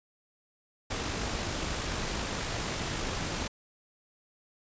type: noise with amplitude modulation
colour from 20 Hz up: pink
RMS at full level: -32 dBFS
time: 0.9-3.48 s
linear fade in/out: 10 ms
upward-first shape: sine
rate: 51.2 Hz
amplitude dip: 25%
effects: resampled to 16000 Hz